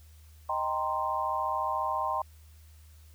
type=chord; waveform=sine; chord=C minor seventh; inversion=first; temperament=equal; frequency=622.3 / 784 / 932.3 / 1046.5 Hz; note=Eb5 / G5 / Bb5 / C6; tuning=0 / 0 / 0 / 0 cents; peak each=-36 / -34 / -33 / -31 dBFS; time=0.49-2.22 s; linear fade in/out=5 ms; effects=added 77 Hz sine -51 dBFS peak until 3.14 s + white hiss -63 dBFS RMS until 3.14 s